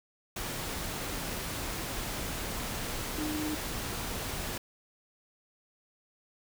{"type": "tone in noise", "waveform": "sine", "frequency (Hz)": 305.1, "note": "D#4", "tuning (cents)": -34, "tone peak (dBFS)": -32, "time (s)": [3.18, 3.55], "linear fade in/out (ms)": 5, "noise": "pink", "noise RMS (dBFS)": -36, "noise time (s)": [0.36, 4.58], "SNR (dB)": 1, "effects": []}